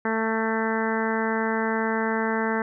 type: harmonic tone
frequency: 222.7 Hz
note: A3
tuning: 21 cents sharp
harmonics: 1 / 2 / 3 / 4 / 5 / 6 / 7 / 8 / 9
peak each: -27 / -28 / -34 / -30 / -35 / -35 / -32 / -33 / -37 dBFS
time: 0.05-2.62 s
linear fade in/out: 2 ms
effects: none